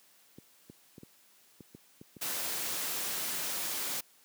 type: clicks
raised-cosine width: 3 ms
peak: -33 dBFS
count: 8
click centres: 0.385 / 0.699 / 0.981 / 1.033 / 1.607 / 1.749 / 2.014 / 2.167 s
type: noise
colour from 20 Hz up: white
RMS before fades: -35 dBFS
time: 2.21-4.01 s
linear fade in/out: 10 ms
effects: white hiss -63 dBFS RMS until 4.24 s + high-pass 150 Hz 12 dB/octave